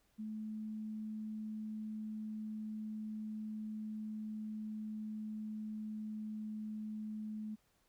sine tone with pitch glide, 216.1 to 214.7 Hz, A3 to A3, -31 to -42 cents, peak -40 dBFS, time 0.18-7.56 s, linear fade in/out 20 ms, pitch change -11 cents, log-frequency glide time 0.85-6.72 s, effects pink hiss -75 dBFS RMS until 7.88 s

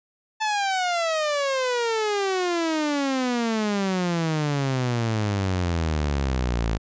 sawtooth exponential sweep, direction down, 880 to 53.6 Hz, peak -18 dBFS, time 0.4-6.78 s, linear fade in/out 20 ms, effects resampled to 16000 Hz

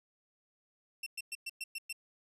sawtooth tone bursts, 2701 Hz, E7, 42 cents sharp, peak -34 dBFS, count 7, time 1.03-1.928 s, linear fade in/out 5 ms, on 34 ms, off 110 ms, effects resampled to 32000 Hz

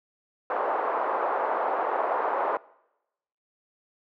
white band-pass noise, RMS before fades -27 dBFS, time 0.5-2.57 s, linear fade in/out 2 ms, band 450 to 1100 Hz, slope 24 dB/octave, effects noise-tail reverb RT60 0.9 s tail -23 dB re dry

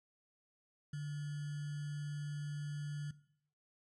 sine tone with sample-and-hold, 146.83 Hz, D3, in tune, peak -38 dBFS, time 0.93-3.11 s, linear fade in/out 5 ms, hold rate 1575 Hz, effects noise-tail reverb RT60 0.7 s tail -18 dB re dry + MP3 48 kbps

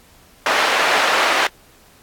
white band-pass noise, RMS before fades -17 dBFS, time 0.46-1.47 s, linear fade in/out 2 ms, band 560 to 2000 Hz, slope 12 dB/octave, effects pink hiss -50 dBFS RMS until 2.02 s + AAC 64 kbps

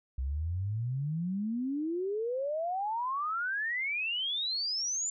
sine exponential sweep, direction up, 62.7 to 7240 Hz, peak -30 dBFS, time 0.18-5.1 s, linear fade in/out 5 ms, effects none

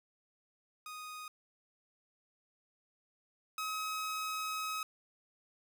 sawtooth tone pair in turn, 1244.5 / 1273.6 Hz, D#6 / D#6, 0 / +40 cents, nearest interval unison, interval 40 cents, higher second, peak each -40 / -32 dBFS, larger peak second, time 0.86-1.28 / 3.58-4.83 s, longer second, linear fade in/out 2 ms, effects none

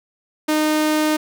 sawtooth tone, 307.2 Hz, D#4, 22 cents flat, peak -12 dBFS, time 0.48-1.17 s, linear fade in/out 10 ms, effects none

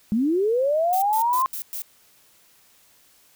sine linear sweep, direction up, 201.9 to 1070 Hz, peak -18 dBFS, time 0.12-1.46 s, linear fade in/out 0 ms
violet noise bursts, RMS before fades -31 dBFS, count 5, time 0.93-1.82 s, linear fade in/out 0 ms, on 90 ms, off 110 ms
effects white hiss -57 dBFS RMS until 3.35 s

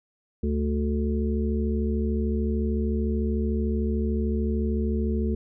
harmonic tone, 73.5 Hz, D2, 2 cents sharp, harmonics 1 / 3 / 5 / 6, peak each -25 / -27 / -32 / -34 dBFS, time 0.43-5.35 s, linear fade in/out 5 ms, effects none

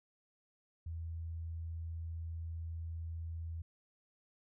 sine tone, 82.41 Hz, E2, in tune, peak -39 dBFS, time 0.86-3.62 s, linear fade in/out 5 ms, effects none

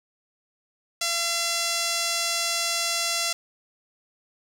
sawtooth tone with band-pass filter, 680 Hz, F5, 46 cents flat, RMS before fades -26 dBFS, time 1.01-3.33 s, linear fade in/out 5 ms, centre 5900 Hz, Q 1.1, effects 8-bit

